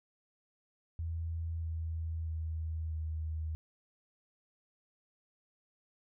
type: tone with pitch steps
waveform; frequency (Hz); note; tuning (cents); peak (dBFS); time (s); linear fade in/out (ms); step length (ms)
sine; 82.41 / 81.28 / 80.16 / 79.05; E2 / E2 / E2 / D#2; 0 / -24 / -48 / +28; -34; 0.99-3.55; 0; 640
effects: none